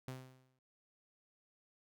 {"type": "tone with exponential decay", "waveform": "sawtooth", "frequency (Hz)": 129.5, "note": "C3", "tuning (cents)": -17, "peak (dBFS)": -37, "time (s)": [0.08, 0.59], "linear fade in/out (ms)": 0, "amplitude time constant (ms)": 110, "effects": []}